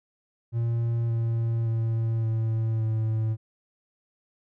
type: tone with pitch steps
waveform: triangle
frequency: 116.54 / 115 / 113.48 / 111.99 / 110.51 Hz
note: A#2 / A#2 / A#2 / A2 / A2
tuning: 0 / -23 / -46 / +31 / +8 cents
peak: -21 dBFS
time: 0.52-3.37 s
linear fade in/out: 50 ms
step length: 570 ms
effects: none